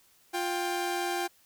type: tone pair together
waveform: sawtooth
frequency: 351.2 / 787.5 Hz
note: F4 / G5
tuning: +10 / +8 cents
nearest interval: octave + major second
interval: 1398 cents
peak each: -28 dBFS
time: 0.33-1.28 s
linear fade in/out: 20 ms
effects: white hiss -63 dBFS RMS until 1.45 s